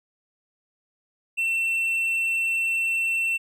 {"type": "tone", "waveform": "triangle", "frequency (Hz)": 2695, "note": "E7", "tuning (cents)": 38, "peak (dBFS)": -20, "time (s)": [1.37, 3.38], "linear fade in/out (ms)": 20, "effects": []}